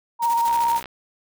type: tone with vibrato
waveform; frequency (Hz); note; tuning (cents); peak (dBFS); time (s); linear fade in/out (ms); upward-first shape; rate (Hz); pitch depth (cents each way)
sine; 934; A#5; +3; -17; 0.19-0.81; 50; sine; 17; 19
type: noise with tremolo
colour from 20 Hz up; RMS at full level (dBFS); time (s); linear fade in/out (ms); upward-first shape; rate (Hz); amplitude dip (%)
white; -34; 0.22-0.83; 5; square; 13; 60
type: click train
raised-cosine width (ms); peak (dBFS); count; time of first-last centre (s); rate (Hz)
0.3; -19; 25; 0.48-0.857; 63.6
effects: none